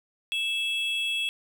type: tone pair together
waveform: triangle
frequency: 2637 / 3329 Hz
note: E7 / G#7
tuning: 0 / +3 cents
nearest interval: major third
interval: 403 cents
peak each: -27 dBFS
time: 0.32-1.29 s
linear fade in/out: 0 ms
effects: none